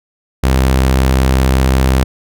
sawtooth tone, 65.41 Hz, C2, in tune, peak -5 dBFS, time 0.43-2.04 s, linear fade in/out 10 ms, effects none

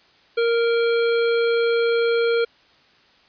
harmonic tone, 465.6 Hz, A#4, 2 cents flat, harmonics 1 / 3 / 5 / 7 / 9, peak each -17 / -27 / -31 / -34 / -36 dBFS, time 0.37-2.45 s, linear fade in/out 10 ms, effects white hiss -55 dBFS RMS until 3.28 s + resampled to 11025 Hz

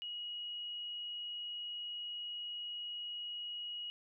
sine tone, 2900 Hz, F#7, 35 cents flat, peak -40 dBFS, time 0.02-3.9 s, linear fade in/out 0 ms, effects none

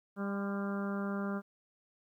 harmonic tone with a mistuned harmonic, 199.2 Hz, G3, 28 cents sharp, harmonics 1 / 2 / 3 / 4 / 5 / 6 / 7 / 8, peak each -34 / -42 / -44 / -50 / -49 / -46 / -45 / -53 dBFS, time 0.16-1.42 s, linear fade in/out 50 ms, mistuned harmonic 5, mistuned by +37 cents, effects 12-bit

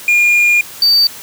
triangle tone pair in turn, 2419 / 4610 Hz, D#7 / D8, -49 / -33 cents, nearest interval major seventh, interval 1116 cents, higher second, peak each -6 dBFS, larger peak neither, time 0.08-0.61 / 0.82-1.07 s, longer first, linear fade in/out 2 ms, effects white hiss -32 dBFS RMS until 1.22 s + high-pass 80 Hz 12 dB/octave

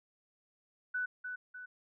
sine tone with echo, 1491 Hz, F#6, 13 cents sharp, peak -32 dBFS, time 0.94-1.06 s, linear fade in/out 10 ms, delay 300 ms, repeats 2, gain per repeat -6 dB, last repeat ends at 1.66 s, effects none

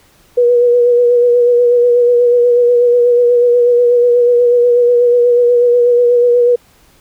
sine tone with vibrato, 483.8 Hz, B4, 36 cents flat, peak -6 dBFS, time 0.37-6.56 s, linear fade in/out 10 ms, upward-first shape sine, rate 8.2 Hz, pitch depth 25 cents each way, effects pink hiss -49 dBFS RMS until 7 s

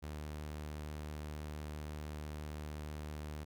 sawtooth tone, 75.5 Hz, D2, 48 cents sharp, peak -38 dBFS, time 0.02-3.45 s, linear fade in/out 20 ms, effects none

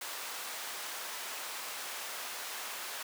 pink high-pass noise, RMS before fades -41 dBFS, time 0.01-3.03 s, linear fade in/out 5 ms, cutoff 820 Hz, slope 12 dB/octave, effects none

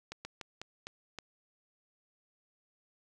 slowing click train, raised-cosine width 0.2 ms, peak -24 dBFS, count 6, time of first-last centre 0.12-1.187 s, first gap 130 ms, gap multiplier 1.25, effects none

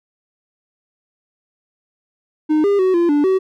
triangle tone with pitch steps, 307.3 / 402.9 / 373.9 / 343.2 / 291.9 / 378.8 Hz, D#4 / G4 / F#4 / F4 / D4 / F#4, -21 / +48 / +18 / -30 / -10 / +41 cents, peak -10 dBFS, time 2.49-3.39 s, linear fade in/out 20 ms, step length 150 ms, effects none

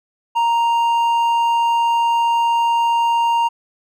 sine tone with hard clipping, 932.3 Hz, A#5, in tune, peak -15 dBFS, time 0.35-3.49 s, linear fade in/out 20 ms, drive 5 dB, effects none

